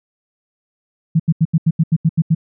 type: tone bursts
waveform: sine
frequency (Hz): 161.7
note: E3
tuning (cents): -33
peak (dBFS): -9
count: 10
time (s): 1.15-2.349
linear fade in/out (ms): 10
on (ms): 47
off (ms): 81
effects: none